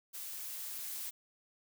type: noise with level ramp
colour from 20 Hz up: blue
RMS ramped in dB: -44 to -41 dBFS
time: 0.13-1.11 s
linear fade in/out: 20 ms
effects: none